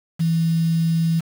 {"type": "tone with quantisation", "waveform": "sine", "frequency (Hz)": 164.6, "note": "E3", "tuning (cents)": -2, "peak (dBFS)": -16, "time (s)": [0.19, 1.21], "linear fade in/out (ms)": 20, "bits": 6, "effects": []}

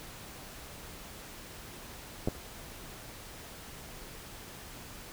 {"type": "clicks", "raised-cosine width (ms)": 2, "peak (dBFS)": [-16, -18], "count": 2, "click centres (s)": [2.275, 2.285], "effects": ["pink hiss -47 dBFS RMS until 5.12 s"]}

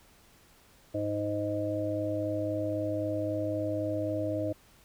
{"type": "harmonic tone", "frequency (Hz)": 103.8, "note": "G#2", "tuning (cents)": 0, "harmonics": [1, 3, 5, 6], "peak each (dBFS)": [-36, -33, -36, -33], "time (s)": [0.94, 4.53], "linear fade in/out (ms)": 10, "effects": ["pink hiss -60 dBFS RMS until 4.84 s"]}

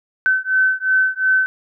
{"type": "beating tone pair", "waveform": "sine", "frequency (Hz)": [1525, 1527.8], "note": ["G6", "G6"], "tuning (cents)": [-48, -45], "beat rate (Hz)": 2.8, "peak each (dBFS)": -17, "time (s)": [0.26, 1.46], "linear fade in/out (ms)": 0, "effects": []}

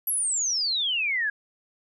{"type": "exponential sweep", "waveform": "sine", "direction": "down", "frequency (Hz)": [11840, 1622], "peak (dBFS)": -23, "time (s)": [0.07, 1.3], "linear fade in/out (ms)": 5, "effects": []}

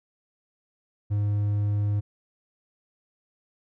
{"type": "tone", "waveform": "triangle", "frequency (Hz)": 103.1, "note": "G#2", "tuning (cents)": -12, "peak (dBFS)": -20, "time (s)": [1.1, 2.01], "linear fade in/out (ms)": 20, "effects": []}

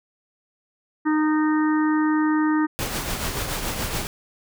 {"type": "harmonic tone", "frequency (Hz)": 308.1, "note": "D#4", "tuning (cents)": -17, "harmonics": [1, 3, 4, 5, 6], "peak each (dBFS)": [-18, -29, -30, -34, -32], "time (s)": [1.05, 2.67], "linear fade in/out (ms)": 20}
{"type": "noise with tremolo", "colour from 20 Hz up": "pink", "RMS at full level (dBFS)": -25, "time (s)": [2.79, 4.07], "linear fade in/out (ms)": 0, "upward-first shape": "triangle", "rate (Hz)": 7, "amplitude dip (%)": 50}
{"effects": []}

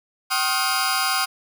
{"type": "tone cluster", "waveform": "sawtooth", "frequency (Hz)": [769, 1071, 1260, 1414, 4867], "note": ["G5", "C6", "D#6", "F6", "D#8"], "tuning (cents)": [-33, 40, 21, 21, -39], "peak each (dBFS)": -23, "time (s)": [0.3, 1.26], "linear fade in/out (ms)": 20, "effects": []}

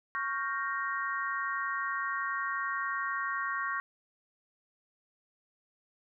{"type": "chord", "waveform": "sine", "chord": "G half-diminished seventh", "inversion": "second", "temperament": "equal", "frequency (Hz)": [1108.7, 1396.9, 1568, 1864.7], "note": ["Db6", "F6", "G6", "Bb6"], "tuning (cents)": [0, 0, 0, 0], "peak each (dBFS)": [-34, -39, -38, -36], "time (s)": [0.15, 3.8], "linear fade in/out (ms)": 0, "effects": []}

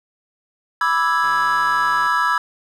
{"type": "chord", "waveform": "triangle", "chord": "E dominant seventh", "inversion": "second", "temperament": "equal", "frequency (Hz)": [987.8, 1174.7, 1318.5, 1661.2], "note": ["B5", "D6", "E6", "G#6"], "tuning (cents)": [0, 0, 0, 0], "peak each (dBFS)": [-19, -22, -18, -19], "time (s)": [0.81, 2.38], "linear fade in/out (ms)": 2}
{"type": "click train", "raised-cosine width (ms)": 0.5, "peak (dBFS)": -24, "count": 116, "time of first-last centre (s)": [1.24, 2.067], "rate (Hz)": 139}
{"effects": []}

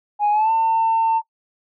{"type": "tone with pitch glide", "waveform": "sine", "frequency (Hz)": [830.6, 900.6], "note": ["G#5", "A5"], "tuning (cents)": [0, 40], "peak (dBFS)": -13, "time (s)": [0.19, 1.22], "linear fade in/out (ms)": 50, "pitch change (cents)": 140, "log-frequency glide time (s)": [0.31, 0.52], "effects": ["noise-tail reverb RT60 0.1 s tail -21 dB re dry", "tanh soft clip ceiling -12 dBFS"]}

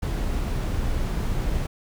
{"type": "noise", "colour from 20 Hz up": "brown", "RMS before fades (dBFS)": -25, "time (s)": [0.02, 1.67], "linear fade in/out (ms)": 10, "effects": []}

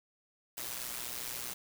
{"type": "noise with amplitude modulation", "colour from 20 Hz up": "white", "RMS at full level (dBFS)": -37, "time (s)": [0.57, 1.54], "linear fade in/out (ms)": 10, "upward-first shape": "sine", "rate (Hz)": 122, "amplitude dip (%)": 70, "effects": []}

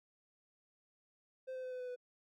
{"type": "tone with pitch steps", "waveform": "triangle", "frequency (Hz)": [519, 514.2, 509.5, 504.8, 500.2, 495.6], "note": ["C5", "C5", "C5", "B4", "B4", "B4"], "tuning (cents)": [-14, -30, -46, 38, 22, 6], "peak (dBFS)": -39, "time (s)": [1.47, 1.962], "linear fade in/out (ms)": 20, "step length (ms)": 82, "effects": []}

